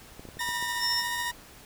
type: clicks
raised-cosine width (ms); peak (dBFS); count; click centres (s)
2; -30; 6; 0.195 / 0.253 / 0.288 / 0.37 / 0.489 / 0.626
type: tone with pitch glide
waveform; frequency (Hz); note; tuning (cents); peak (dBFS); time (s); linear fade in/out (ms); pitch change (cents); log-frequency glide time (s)
sawtooth; 1830 to 1845.9; A#6 to A#6; -32 to -18; -28; 0.39-1.31; 5; +14; 0.7-1.17
type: tone with tremolo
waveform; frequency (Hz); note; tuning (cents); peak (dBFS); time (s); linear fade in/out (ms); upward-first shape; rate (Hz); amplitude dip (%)
sawtooth; 968; B5; -35; -27; 0.4-1.32; 10; sine; 14; 40
type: tone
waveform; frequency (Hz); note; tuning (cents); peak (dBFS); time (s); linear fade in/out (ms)
sine; 5400; E8; +41; -26; 0.79-1.04; 50
effects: pink hiss -50 dBFS RMS until 1.65 s